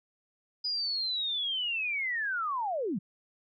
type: linear sweep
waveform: sine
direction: down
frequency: 4978 to 155.56 Hz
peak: -29 dBFS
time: 0.64-2.99 s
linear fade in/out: 10 ms
effects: none